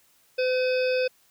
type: harmonic tone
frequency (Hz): 509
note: C5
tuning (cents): -48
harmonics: 1 / 3 / 5 / 7 / 9 / 10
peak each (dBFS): -22 / -35 / -31 / -42 / -40 / -39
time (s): 0.38-1.08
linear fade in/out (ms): 10
effects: white hiss -62 dBFS RMS until 1.3 s